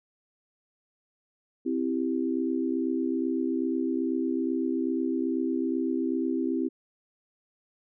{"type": "chord", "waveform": "sine", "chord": "C major", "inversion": "none", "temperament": "equal", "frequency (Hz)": [261.6, 329.6, 392], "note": ["C4", "E4", "G4"], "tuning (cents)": [0, 0, 0], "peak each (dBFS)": [-28, -29, -33], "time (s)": [1.65, 6.69], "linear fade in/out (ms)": 20, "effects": []}